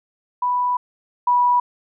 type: tone pair in turn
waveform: sine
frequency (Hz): 987 / 977.9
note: B5 / B5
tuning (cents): -1 / -17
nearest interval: unison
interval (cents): 16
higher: first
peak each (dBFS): -17 / -13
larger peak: second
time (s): 0.42-0.77 / 1.27-1.6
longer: first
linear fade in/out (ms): 5
effects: none